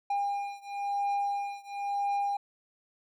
triangle beating tone pair, 805 / 805.98 Hz, G5 / G5, +46 / +48 cents, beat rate 0.98 Hz, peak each -30 / -31 dBFS, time 0.1-2.37 s, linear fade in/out 5 ms, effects none

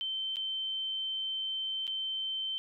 sine tone with dropouts, 3098 Hz, G7, 21 cents flat, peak -32 dBFS, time 0.01-2.58 s, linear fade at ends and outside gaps 0 ms, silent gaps 0.359-0.368 / 1.869-1.877 s, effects none

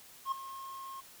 triangle tone with ADSR envelope, 1074 Hz, C6, 45 cents sharp, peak -26 dBFS, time 0.25-1.01 s, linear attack 68 ms, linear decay 6 ms, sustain -14 dB, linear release 12 ms, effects white hiss -55 dBFS RMS until 1.2 s

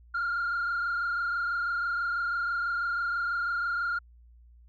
sine tone with frequency modulation, 1402 Hz, F6, 6 cents sharp, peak -25 dBFS, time 0.14-3.99 s, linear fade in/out 10 ms, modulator 26.1 Hz, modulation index 1.3, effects tanh soft clip ceiling -25 dBFS + added 59 Hz sine -52 dBFS peak until 4.68 s

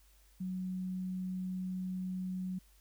sine tone, 185 Hz, F#3, in tune, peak -35 dBFS, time 0.4-2.59 s, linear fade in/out 10 ms, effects added 50 Hz sine -62 dBFS peak until 2.8 s + white hiss -68 dBFS RMS until 2.8 s

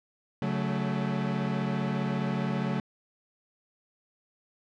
40% pulse chord, F# minor, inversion second, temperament equal with one note detuned, 140.53 / 185 / 220 Hz, C#3 / F#3 / A3, +24 / 0 / 0 cents, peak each -31 dBFS, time 0.42-2.8 s, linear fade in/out 2 ms, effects low-pass 3000 Hz 12 dB/octave

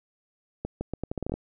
accelerating click train, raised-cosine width 2 ms, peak -17 dBFS, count 11, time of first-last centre 0.65-1.34 s, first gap 160 ms, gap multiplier 0.79, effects none

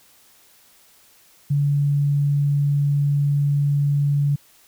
sine tone, 143.3 Hz, D3, 42 cents flat, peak -16 dBFS, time 1.5-4.36 s, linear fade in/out 10 ms, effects white hiss -54 dBFS RMS until 4.67 s

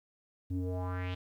square tone with low-pass filter sweep, 90.9 Hz, F#2, 30 cents flat, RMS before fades -35 dBFS, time 0.5-1.15 s, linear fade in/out 10 ms, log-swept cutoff 210 to 3500 Hz, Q 3.3, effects 11-bit

